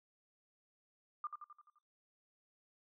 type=tone with echo; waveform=sine; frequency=1200 Hz; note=D6; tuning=37 cents sharp; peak=-37 dBFS; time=1.24-1.27 s; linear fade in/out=2 ms; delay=86 ms; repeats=6; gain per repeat=-5 dB; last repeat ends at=1.786 s; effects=noise-tail reverb RT60 0.2 s tail -23 dB re dry